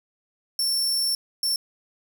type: tone bursts at uneven times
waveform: sawtooth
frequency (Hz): 5420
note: E8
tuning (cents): +47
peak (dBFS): -19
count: 2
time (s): 0.59-1.15 / 1.43-1.56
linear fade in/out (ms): 2
effects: none